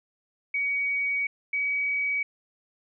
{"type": "tone pair in turn", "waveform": "sine", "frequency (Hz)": [2255, 2269], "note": ["C#7", "C#7"], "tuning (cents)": [29, 40], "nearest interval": "unison", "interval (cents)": 11, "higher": "second", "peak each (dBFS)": -24, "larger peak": "neither", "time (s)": [[0.54, 1.27], [1.53, 2.23]], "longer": "first", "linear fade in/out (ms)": 5, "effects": []}